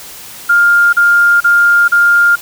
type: tone bursts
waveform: sine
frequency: 1405 Hz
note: F6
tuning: 10 cents sharp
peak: -5 dBFS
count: 4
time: 0.49-2.358 s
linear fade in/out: 10 ms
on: 440 ms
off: 36 ms
effects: white hiss -31 dBFS RMS until 2.41 s